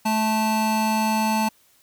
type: tone pair together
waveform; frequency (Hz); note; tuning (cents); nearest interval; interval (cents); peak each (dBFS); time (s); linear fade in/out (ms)
square; 217.8 / 880; A3 / A5; -17 / 0; 2 octaves; 2417; -23 / -23; 0.05-1.49; 10
effects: white hiss -59 dBFS RMS until 1.82 s

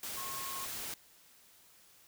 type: tone in noise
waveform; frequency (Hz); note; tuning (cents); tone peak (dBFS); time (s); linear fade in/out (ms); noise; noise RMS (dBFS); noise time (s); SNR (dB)
sine; 1083; C#6; -41; -43; 0.17-0.65; 2; white; -41; 0.03-0.94; -5
effects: white hiss -62 dBFS RMS until 2.07 s

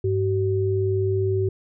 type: tone pair together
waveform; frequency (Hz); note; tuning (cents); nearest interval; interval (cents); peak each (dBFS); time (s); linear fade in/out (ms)
sine; 100.8 / 380.6; G2 / F#4; +49 / +49; octave + major seventh; 2300; -22; 0.04-1.49; 5
effects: none

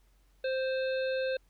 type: harmonic tone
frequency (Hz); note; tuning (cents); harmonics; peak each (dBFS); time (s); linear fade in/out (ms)
523.3; C5; 0; 1 / 3 / 5 / 7 / 8; -29 / -39 / -43 / -46 / -47; 0.44-1.37; 5
effects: added 46 Hz sine -62 dBFS peak until 1.49 s + pink hiss -72 dBFS RMS until 1.49 s

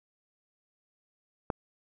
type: click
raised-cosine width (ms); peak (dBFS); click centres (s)
1; -15; 1.502
effects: none

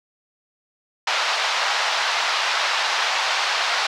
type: band-pass noise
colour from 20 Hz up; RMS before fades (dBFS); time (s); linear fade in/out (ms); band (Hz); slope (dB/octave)
pink; -22; 1.07-3.87; 5; 750 to 5200; 24
effects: none

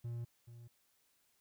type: tone with echo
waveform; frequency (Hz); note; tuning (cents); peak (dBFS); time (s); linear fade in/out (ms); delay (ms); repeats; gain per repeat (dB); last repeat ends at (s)
triangle; 118.3; A#2; +26; -37; 0.04-0.25; 10; 430; 1; -12; 0.68
effects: white hiss -75 dBFS RMS until 1.4 s

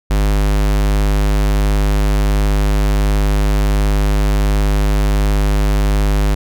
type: tone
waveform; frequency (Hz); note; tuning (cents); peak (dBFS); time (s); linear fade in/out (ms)
square; 50.7; G#1; -41; -12; 0.1-6.35; 10
effects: none

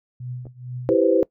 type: tone with tremolo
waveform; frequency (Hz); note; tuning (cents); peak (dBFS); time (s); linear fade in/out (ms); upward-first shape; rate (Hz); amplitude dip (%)
sine; 124.7; B2; +17; -27; 0.2-0.95; 5; triangle; 2.2; 95
type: clicks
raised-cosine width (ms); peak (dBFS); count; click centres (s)
2; -29; 2; 0.455 / 0.468
type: chord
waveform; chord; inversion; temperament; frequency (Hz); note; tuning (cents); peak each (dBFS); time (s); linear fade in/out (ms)
sine; C major seventh; first; equal; 329.6 / 392 / 493.9 / 523.3; E4 / G4 / B4 / C5; 0 / 0 / 0 / 0; -20; 0.89-1.23; 0
effects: noise-tail reverb RT60 0.1 s tail -22 dB re dry

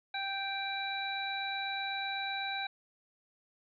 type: harmonic tone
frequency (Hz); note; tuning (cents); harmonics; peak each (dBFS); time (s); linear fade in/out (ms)
784; G5; 0; 1 / 2 / 3 / 5; -38 / -40 / -40 / -39; 0.14-2.67; 5
effects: none

